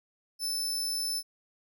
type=tone; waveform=sawtooth; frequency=5274 Hz; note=E8; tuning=in tune; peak=-27 dBFS; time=0.39-1.23 s; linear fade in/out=50 ms; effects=none